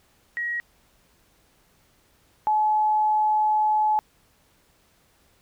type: tone pair in turn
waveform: sine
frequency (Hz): 1900 / 855.2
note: A#6 / A5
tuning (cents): +33 / -49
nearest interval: octave + major second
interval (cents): 1382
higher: first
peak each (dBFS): -25 / -18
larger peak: second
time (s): 0.37-0.6 / 2.47-3.99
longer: second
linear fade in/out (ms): 0
effects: pink hiss -62 dBFS RMS until 5.41 s